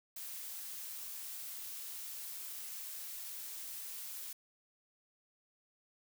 blue noise, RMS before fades -45 dBFS, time 0.16-4.33 s, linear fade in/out 5 ms, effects none

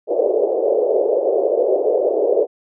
white band-pass noise, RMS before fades -17 dBFS, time 0.07-2.47 s, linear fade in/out 50 ms, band 390 to 590 Hz, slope 48 dB/octave, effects none

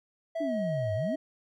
triangle tone with pitch glide, 658 to 636.7 Hz, E5 to D#5, -3 to +40 cents, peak -28 dBFS, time 0.35-1.16 s, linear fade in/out 10 ms, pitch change -57 cents, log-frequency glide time 0.46-0.52 s
sine exponential two-way sweep, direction down then up, 311.1 to 97 to 311.1 Hz, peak -30 dBFS, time 0.4-1.16 s, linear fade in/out 10 ms, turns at 0.94 s
effects none

